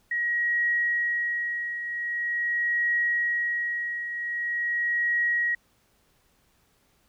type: tone with tremolo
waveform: sine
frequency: 1900 Hz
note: A#6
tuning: 33 cents sharp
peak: -21 dBFS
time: 0.11-5.55 s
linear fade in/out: 5 ms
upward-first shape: triangle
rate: 0.44 Hz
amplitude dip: 65%
effects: pink hiss -66 dBFS RMS until 7.08 s